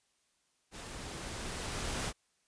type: noise with level ramp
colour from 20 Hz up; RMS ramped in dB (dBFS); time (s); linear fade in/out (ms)
pink; -46 to -35; 0.71-2.13; 50
effects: white hiss -75 dBFS RMS until 2.47 s + resampled to 22050 Hz

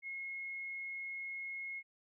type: tone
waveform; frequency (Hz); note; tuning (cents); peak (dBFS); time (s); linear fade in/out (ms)
sine; 2164; C#7; -42; -40; 0.02-1.83; 50
effects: none

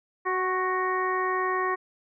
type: harmonic tone with a mistuned harmonic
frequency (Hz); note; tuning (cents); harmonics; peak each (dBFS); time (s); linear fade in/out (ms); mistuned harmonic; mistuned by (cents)
372.2; F#4; +10; 1 / 2 / 3 / 4 / 5 / 6; -29 / -34 / -27 / -41 / -31 / -43; 0.25-1.76; 20; 3; -23
effects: none

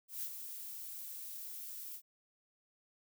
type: noise with ADSR envelope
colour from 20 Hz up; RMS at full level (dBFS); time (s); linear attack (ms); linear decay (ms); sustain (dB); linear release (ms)
violet; -39; 0.08-2.02; 150; 60; -7; 69
effects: none

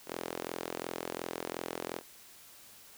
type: tone with high-pass filter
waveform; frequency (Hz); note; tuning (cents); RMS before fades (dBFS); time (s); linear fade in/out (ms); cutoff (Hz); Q
sawtooth; 42.8; F1; -34; -40; 0.06-2.02; 50; 400; 1.5
effects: white hiss -55 dBFS RMS until 2.97 s

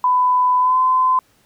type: tone with pitch glide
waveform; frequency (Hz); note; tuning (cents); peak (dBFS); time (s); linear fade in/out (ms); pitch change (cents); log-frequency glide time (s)
sine; 1000 to 1024; B5 to C6; +21 to -38; -12; 0.04-1.19; 2; +41; 0.59-0.78
effects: pink hiss -57 dBFS RMS until 1.45 s + high-pass 60 Hz 12 dB/octave

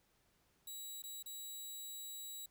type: tone with dropouts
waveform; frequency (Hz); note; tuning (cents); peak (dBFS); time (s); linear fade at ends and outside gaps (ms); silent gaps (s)
10% pulse; 3900; B7; -23; -38; 0.67-2.46; 5; 1.022-1.037 / 1.227-1.259
effects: pink hiss -75 dBFS RMS until 2.5 s

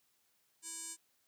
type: tone with band-pass filter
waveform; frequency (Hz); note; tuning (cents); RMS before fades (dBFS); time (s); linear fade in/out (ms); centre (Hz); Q
square; 329.6; E4; 0; -45; 0.62-0.97; 50; 7900; 5
effects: white hiss -75 dBFS RMS until 1.27 s + high-pass 80 Hz 12 dB/octave

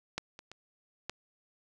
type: clicks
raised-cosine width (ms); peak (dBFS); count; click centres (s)
0.2; -16 / -29 / -29 / -18; 4; 0.18 / 0.391 / 0.516 / 1.096
effects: none

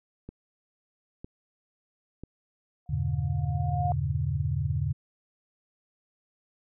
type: clicks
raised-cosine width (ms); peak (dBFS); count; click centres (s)
3; -27; 3; 0.29 / 1.245 / 2.236
type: tone with exponential growth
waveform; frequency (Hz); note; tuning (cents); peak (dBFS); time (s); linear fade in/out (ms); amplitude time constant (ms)
sine; 713; F5; +36; -25; 2.86-3.92; 1; 230
type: chord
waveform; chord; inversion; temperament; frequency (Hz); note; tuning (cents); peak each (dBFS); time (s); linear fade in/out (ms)
sine; E diminished seventh; none; just; 82.41 / 98.89 / 118.67 / 142.4; E2 / G2 / Bb2 / Db3; 0 / +16 / +31 / +47; -31 / -32 / -33 / -29; 2.89-4.93; 10
effects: none

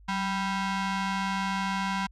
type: ring-modulated tone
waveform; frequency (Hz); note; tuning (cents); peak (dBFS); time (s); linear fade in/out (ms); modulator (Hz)
sawtooth; 587.3; D5; 0; -20; 0.08-2.07; 10; 397
effects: added 50 Hz sine -50 dBFS peak until 2.11 s + low-pass 5000 Hz 12 dB/octave

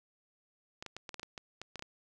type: clicks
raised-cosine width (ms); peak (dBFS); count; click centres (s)
0.2; -25; 12; 0.825 / 0.863 / 0.966 / 1.092 / 1.143 / 1.196 / 1.231 / 1.378 / 1.616 / 1.757 / 1.794 / 1.824
effects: none

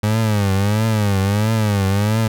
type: tone with vibrato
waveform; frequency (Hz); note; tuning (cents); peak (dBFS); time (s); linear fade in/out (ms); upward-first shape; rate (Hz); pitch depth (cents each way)
30% pulse; 103.83; G#2; 0; -12; 0.03-2.28; 5; triangle; 1.5; 150
effects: none

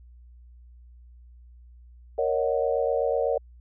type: chord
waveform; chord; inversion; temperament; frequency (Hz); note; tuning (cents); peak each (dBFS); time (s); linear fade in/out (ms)
sine; D# minor seventh; second; equal; 466.2 / 554.4 / 622.3 / 740; A#4 / C#5 / D#5 / F#5; 0 / 0 / 0 / 0; -26 / -26 / -29 / -32; 2.18-3.38; 5
effects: added 60 Hz sine -47 dBFS peak until 3.6 s

